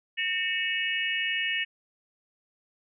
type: tone cluster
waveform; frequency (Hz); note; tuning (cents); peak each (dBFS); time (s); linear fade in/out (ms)
sine; 1821 / 2230 / 2610 / 2898; A#6 / C#7 / E7 / F#7; -41 / +10 / -18 / -37; -30 / -33 / -33 / -31; 0.17-1.65; 20
effects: none